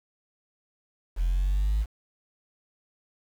sine linear sweep, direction up, 41.2 to 54.3 Hz, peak -20 dBFS, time 1.16-1.86 s, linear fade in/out 50 ms, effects tanh soft clip ceiling -20 dBFS + 8-bit

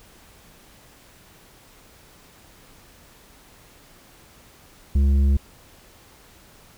triangle tone with tanh clipping, 69.3 Hz, C#2, in tune, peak -16 dBFS, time 4.95-5.37 s, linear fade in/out 5 ms, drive 12 dB, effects pink hiss -51 dBFS RMS until 6.77 s

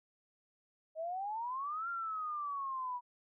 sine exponential two-way sweep, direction up then down, 622.3 to 1396.9 to 968 Hz, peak -36 dBFS, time 0.95-3.01 s, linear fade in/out 50 ms, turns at 1.89 s, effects none

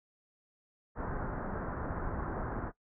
pink low-pass noise, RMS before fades -37 dBFS, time 0.95-2.72 s, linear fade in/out 50 ms, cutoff 1600 Hz, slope 48 dB/octave, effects noise-tail reverb RT60 0.1 s tail -17 dB re dry

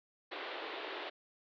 pink band-pass noise, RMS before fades -43 dBFS, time 0.31-1.1 s, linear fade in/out 10 ms, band 330 to 4000 Hz, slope 48 dB/octave, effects none

